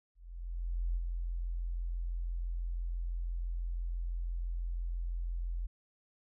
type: tone with ADSR envelope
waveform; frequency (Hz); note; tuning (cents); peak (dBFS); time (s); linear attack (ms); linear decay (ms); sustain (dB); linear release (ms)
sine; 43; F1; -26; -29; 0.15-5.67; 810; 33; -4; 12
effects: none